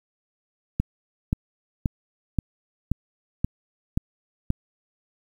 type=click train; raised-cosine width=5 ms; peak=-9 dBFS; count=8; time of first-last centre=0.8-4.504 s; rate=1.89 Hz; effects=8-bit